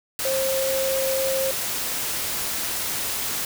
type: tone in noise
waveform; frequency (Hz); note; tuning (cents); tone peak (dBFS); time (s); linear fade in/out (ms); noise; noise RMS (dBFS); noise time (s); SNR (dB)
sine; 533; C5; +32; -22; 0.25-1.51; 2; white; -27; 0.19-3.45; +2
effects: none